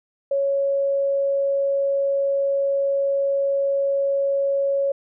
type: tone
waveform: sine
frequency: 554.4 Hz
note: C#5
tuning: in tune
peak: -18 dBFS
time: 0.31-4.92 s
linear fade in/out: 5 ms
effects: none